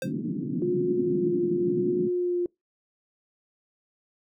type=tone with exponential decay; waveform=square; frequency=523.3 Hz; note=C5; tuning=in tune; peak=-27 dBFS; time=0.02-0.12 s; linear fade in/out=2 ms; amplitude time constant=21 ms
type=band-pass noise; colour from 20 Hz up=white; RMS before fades=-30 dBFS; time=0.02-2.1 s; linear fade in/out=50 ms; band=140 to 320 Hz; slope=48 dB/octave
type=tone with vibrato; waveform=sine; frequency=354.5 Hz; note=F4; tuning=26 cents sharp; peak=-23 dBFS; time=0.62-2.46 s; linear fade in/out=2 ms; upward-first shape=sine; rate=0.9 Hz; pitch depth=19 cents each way
effects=noise-tail reverb RT60 0.2 s tail -26 dB re dry